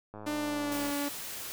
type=click train; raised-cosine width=1 ms; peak=-30 dBFS; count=82; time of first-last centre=0.14-0.904 s; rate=106 Hz
type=tone with pitch glide; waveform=sawtooth; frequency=298.3 to 286.3 Hz; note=D4 to D4; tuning=+27 to -44 cents; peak=-27 dBFS; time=0.26-1.09 s; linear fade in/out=10 ms; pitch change=-71 cents; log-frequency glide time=0.38-0.85 s
type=noise; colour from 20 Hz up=white; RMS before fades=-40 dBFS; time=0.72-1.52 s; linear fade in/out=0 ms
effects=none